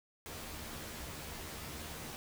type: noise with comb filter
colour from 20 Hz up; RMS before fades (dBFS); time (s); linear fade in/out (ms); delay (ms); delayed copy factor
pink; -45; 0.26-2.16; 0; 13; +0.7
effects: none